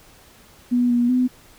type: tone with pitch steps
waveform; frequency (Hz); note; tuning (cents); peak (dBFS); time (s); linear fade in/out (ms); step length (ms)
sine; 244.6 / 240.7 / 252; B3 / B3 / B3; -16 / -44 / +35; -15; 0.71-1.28; 20; 190
effects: pink hiss -50 dBFS RMS until 1.58 s